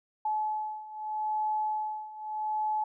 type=beating tone pair; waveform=sine; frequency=857 / 857.8 Hz; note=A5 / A5; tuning=-46 / -44 cents; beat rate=0.8 Hz; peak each=-34 / -31 dBFS; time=0.25-2.84 s; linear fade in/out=5 ms; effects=none